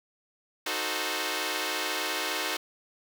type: chord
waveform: 5% pulse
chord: D# diminished seventh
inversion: none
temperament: equal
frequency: 311.1 / 370 / 440 / 523.3 Hz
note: D#4 / F#4 / A4 / C5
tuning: 0 / 0 / 0 / 0 cents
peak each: -23 dBFS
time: 0.66-2.57 s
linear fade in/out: 5 ms
effects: none